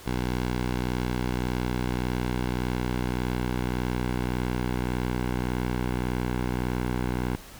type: tone with low-pass filter sweep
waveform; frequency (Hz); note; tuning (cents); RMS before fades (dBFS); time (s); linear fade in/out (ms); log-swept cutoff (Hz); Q
10% pulse; 61.74; B1; 0; -28; 0.06-7.36; 5; 5000 to 2400; 0.75
effects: pink hiss -46 dBFS RMS until 7.59 s